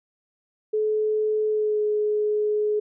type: tone with pitch glide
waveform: sine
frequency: 429.4 to 422 Hz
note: A4 to G#4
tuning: -42 to +28 cents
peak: -20 dBFS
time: 0.73-2.8 s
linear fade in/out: 10 ms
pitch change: -30 cents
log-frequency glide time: 1.49-1.83 s
effects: none